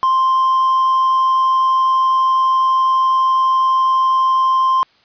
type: tone with hard clipping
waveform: triangle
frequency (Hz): 1048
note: C6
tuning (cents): +2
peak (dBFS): -12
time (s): 0.03-4.83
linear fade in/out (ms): 0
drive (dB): 5
effects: white hiss -54 dBFS RMS until 5.04 s + resampled to 11025 Hz